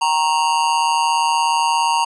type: tone with amplitude modulation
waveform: square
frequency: 932.3 Hz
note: A#5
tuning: in tune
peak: -12 dBFS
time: 0.01-2.05 s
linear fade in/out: 10 ms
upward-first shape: sine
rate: 157 Hz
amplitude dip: 75%
effects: resampled to 24000 Hz